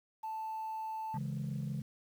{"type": "tone", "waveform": "sine", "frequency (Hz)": 880, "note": "A5", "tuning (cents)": 0, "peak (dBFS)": -36, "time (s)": [0.23, 1.18], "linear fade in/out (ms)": 10}
{"type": "chord", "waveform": "sine", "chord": "C# minor", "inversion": "none", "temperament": "equal", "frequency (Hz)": [138.59, 164.81, 207.7], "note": ["C#3", "E3", "G#3"], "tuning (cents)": [0, 0, 0], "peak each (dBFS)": [-36, -40, -40], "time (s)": [1.14, 1.82], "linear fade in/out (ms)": 5}
{"effects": ["tanh soft clip ceiling -30 dBFS", "10-bit"]}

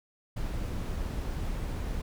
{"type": "noise", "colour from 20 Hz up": "brown", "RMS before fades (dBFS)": -33, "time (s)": [0.36, 2.02], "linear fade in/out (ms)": 10, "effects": []}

